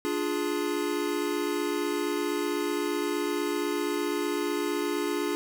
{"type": "chord", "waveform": "square", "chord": "D diminished", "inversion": "none", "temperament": "equal with one note detuned", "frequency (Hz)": [293.7, 349.2, 417.5], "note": ["D4", "F4", "Ab4"], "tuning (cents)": [0, 0, 9], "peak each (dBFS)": -32, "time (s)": [0.05, 5.35], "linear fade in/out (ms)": 0, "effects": []}